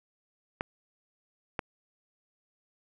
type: clicks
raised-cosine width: 0.5 ms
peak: -15 dBFS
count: 2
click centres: 0.609 / 1.592 s
effects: none